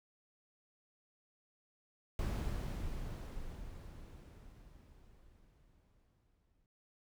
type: noise with exponential decay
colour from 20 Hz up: brown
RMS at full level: -35 dBFS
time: 2.19-6.66 s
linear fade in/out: 1 ms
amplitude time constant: 970 ms
effects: none